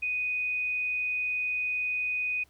sine tone, 2489 Hz, D#7, in tune, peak -27 dBFS, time 0.02-2.44 s, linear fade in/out 10 ms, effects added 68 Hz sine -62 dBFS peak until 2.49 s + pink hiss -65 dBFS RMS until 2.49 s

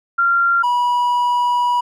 sine / triangle tone pair in turn, 1383 / 973.4 Hz, F6 / B5, -17 / -25 cents, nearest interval tritone, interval 608 cents, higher first, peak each -12 dBFS, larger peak neither, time 0.18-0.63 / 0.63-1.81 s, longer second, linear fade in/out 10 ms, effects none

